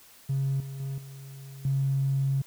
triangle tone with level steps, 136.2 Hz, C#3, 30 cents flat, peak -21 / -33 / -28 / -39 / -19 dBFS, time 0.29-2.42 s, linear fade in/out 10 ms, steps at 0.6 / 0.8 / 0.98 / 1.65 s, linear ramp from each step 2 ms, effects tanh soft clip ceiling -21 dBFS + white hiss -54 dBFS RMS until 2.46 s

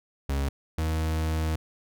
40% pulse tone pair in turn, 69.3 / 79.4 Hz, C#2 / D#2, 0 / +36 cents, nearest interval major second, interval 236 cents, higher second, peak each -24 dBFS, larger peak neither, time 0.29-0.49 / 0.78-1.56 s, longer second, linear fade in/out 5 ms, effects none

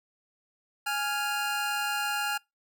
25% pulse tone pair together, 830.6 / 1396.9 Hz, G#5 / F6, 0 / 0 cents, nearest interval major sixth, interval 900 cents, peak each -27 dBFS, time 0.86-2.38 s, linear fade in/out 10 ms, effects noise-tail reverb RT60 0.2 s tail -25 dB re dry

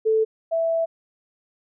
sine tone pair in turn, 440 / 659.3 Hz, A4 / E5, 0 / 0 cents, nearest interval perfect fifth, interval 700 cents, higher second, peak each -16 / -19 dBFS, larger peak first, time 0.05-0.25 / 0.51-0.86 s, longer second, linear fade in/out 20 ms, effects none

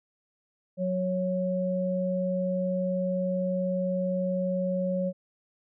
sine tone pair together, 183.6 / 552.1 Hz, F#3 / C#5, -13 / -7 cents, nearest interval octave + perfect fifth, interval 1906 cents, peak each -28 dBFS, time 0.77-5.13 s, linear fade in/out 50 ms, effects none

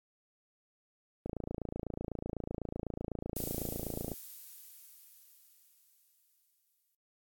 click train, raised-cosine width 2 ms, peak -24 dBFS, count 81, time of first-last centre 1.26-4.117 s, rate 28 Hz
violet noise with exponential decay, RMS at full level -37 dBFS, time 3.36-6.95 s, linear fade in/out 2 ms, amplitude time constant 780 ms
effects AAC 64 kbps

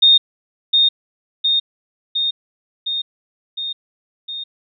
sine tone with echo, 3680 Hz, A#7, 23 cents flat, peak -7 dBFS, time 0.02-0.18 s, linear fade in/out 10 ms, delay 710 ms, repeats 6, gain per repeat -3 dB, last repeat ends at 4.44 s, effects none

